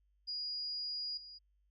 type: tone with level steps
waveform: sine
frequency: 4879 Hz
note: D#8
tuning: 35 cents flat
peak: -37 / -49 dBFS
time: 0.27-1.39 s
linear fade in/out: 20 ms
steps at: 1.17 s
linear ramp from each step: 5 ms
effects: added 50 Hz sine -70 dBFS peak until 1.7 s